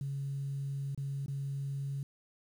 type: tone with dropouts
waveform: sine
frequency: 138.59 Hz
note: C#3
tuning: in tune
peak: -33 dBFS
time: 0.01-2.03 s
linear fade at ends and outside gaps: 2 ms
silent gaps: 0.948-0.976 / 1.261-1.281 s
effects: tanh soft clip ceiling -29 dBFS + 10-bit